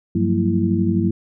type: tone cluster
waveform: sine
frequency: 98.8 / 177.7 / 189.8 / 228.8 / 332.4 Hz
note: G2 / F3 / F#3 / A#3 / E4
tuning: +14 / +30 / +44 / -32 / +15 cents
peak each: -22 dBFS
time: 0.15-1.11 s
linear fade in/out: 5 ms
effects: none